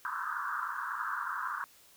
white band-pass noise, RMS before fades -36 dBFS, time 0.05-1.64 s, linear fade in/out 0 ms, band 970 to 1600 Hz, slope 96 dB/octave, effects white hiss -60 dBFS RMS until 1.96 s

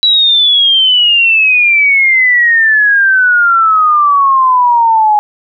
sine exponential sweep, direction down, 3933 to 830.6 Hz, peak -5 dBFS, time 0.03-5.19 s, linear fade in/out 0 ms, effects none

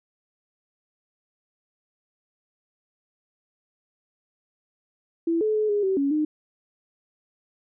sine tone with pitch steps, 332.8 / 430.9 / 428.1 / 411.9 / 382.9 / 279.4 / 305 Hz, E4 / A4 / A4 / G#4 / G4 / C#4 / D#4, +17 / -36 / -47 / -14 / -41 / +14 / -34 cents, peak -20 dBFS, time 5.27-6.25 s, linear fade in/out 5 ms, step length 140 ms, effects none

